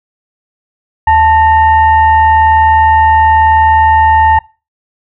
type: tone with frequency modulation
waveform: sine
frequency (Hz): 880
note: A5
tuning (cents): 0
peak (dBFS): -4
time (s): 1.07-4.39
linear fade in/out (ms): 5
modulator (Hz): 959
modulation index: 0.55
effects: noise-tail reverb RT60 0.3 s tail -22 dB re dry